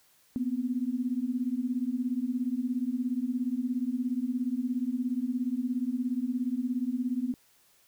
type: beating tone pair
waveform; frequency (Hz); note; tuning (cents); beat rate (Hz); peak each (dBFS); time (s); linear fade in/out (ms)
sine; 240 / 257; B3 / C4; -49 / -31; 17; -31 / -30; 0.36-7.34; 0
effects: white hiss -64 dBFS RMS until 7.87 s